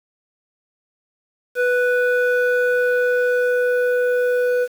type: tone with low-pass filter sweep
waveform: square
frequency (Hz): 493.9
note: B4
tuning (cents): 0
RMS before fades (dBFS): -18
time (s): 1.55-4.68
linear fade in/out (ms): 50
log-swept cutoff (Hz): 1700 to 1100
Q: 2.2
effects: 7-bit